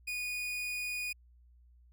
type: tone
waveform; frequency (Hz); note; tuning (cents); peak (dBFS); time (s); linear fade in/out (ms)
40% pulse; 2464; D#7; -17; -34; 0.07-1.13; 10
effects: added 60 Hz sine -58 dBFS peak until 1.92 s